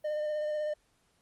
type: tone with vibrato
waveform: triangle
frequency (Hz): 605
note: D#5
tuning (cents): -49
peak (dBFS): -28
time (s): 0.04-0.74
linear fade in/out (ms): 10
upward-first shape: sine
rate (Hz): 16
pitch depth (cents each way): 17
effects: pink hiss -71 dBFS RMS until 1.21 s + Opus 32 kbps